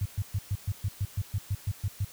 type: tone bursts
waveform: sine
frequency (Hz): 99.3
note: G2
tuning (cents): +23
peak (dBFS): -25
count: 13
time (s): 0.01-2.048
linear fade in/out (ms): 5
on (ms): 46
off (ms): 120
effects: white hiss -50 dBFS RMS until 2.12 s